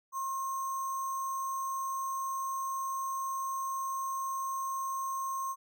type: tone with sample-and-hold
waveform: sine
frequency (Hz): 1072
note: C6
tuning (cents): +42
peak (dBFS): -32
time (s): 0.12-5.56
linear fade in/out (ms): 50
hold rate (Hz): 7350
effects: none